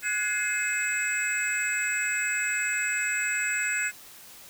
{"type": "tone cluster", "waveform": "sine", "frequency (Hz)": [1464, 1681, 2105, 2550, 7790], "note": ["F#6", "G#6", "C7", "D#7", "B8"], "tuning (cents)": [-19, 20, 10, 42, -25], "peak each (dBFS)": -31, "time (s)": [0.02, 3.92], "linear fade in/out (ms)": 50, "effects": ["tanh soft clip ceiling -16 dBFS", "white hiss -48 dBFS RMS until 4.49 s"]}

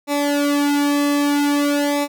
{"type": "tone with flanger", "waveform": "sawtooth", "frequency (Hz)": 288.1, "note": "D4", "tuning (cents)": -33, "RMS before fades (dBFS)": -18, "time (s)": [0.07, 2.08], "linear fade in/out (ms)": 50, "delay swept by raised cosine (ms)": [0.64, 2.14], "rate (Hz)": 0.5, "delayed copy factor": -0.95, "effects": []}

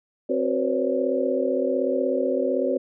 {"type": "tone cluster", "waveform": "sine", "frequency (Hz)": [262.8, 370.9, 487.8, 529, 565], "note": ["C4", "F#4", "B4", "C5", "C#5"], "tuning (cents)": [8, 4, -21, 19, 33], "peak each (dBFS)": -27, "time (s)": [0.29, 2.78], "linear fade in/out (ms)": 10, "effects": []}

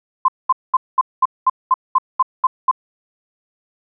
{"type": "tone bursts", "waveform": "sine", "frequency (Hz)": 1038, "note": "C6", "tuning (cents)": -14, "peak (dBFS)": -9, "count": 11, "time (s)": [0.25, 2.713], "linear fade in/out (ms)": 5, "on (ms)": 33, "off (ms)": 210, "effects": []}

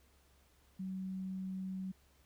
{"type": "tone", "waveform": "sine", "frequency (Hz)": 188.6, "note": "F#3", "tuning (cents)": 33, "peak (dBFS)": -38, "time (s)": [0.79, 1.92], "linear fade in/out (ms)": 10, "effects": ["added 68 Hz sine -68 dBFS peak until 2.25 s", "pink hiss -70 dBFS RMS until 2.25 s"]}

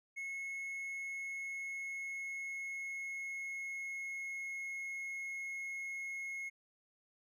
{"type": "tone with pitch glide", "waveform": "triangle", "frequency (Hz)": [2181, 2167], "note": ["C#7", "C#7"], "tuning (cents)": [-29, -40], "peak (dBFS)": -38, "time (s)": [0.16, 6.5], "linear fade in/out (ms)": 20, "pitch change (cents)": -11, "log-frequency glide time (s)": [0.74, 4.66], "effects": []}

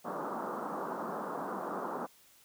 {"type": "band-pass noise", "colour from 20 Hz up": "white", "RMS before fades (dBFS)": -38, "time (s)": [0.04, 2.07], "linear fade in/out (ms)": 20, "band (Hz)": [170, 1300], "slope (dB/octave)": 48, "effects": ["white hiss -62 dBFS RMS until 2.44 s"]}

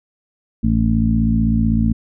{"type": "harmonic tone with a mistuned harmonic", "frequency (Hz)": 56, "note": "A1", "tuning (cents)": 31, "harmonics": [1, 2, 3, 4, 5], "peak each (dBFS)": [-19, -20, -23, -16, -26], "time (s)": [0.63, 1.93], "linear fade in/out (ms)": 10, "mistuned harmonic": 1, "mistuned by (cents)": -22, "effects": []}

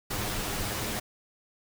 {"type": "noise with comb filter", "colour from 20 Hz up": "pink", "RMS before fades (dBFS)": -32, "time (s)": [0.1, 1], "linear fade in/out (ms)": 10, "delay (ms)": 9.7, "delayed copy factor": 0.6, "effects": []}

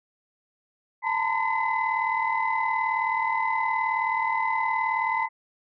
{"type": "tone cluster", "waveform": "sine", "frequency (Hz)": [879, 918, 1019, 2028], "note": ["A5", "A#5", "C6", "B6"], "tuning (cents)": [-2, -27, -46, 45], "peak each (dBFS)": -28, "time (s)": [1.02, 5.29], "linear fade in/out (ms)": 50, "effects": ["tanh soft clip ceiling -13 dBFS"]}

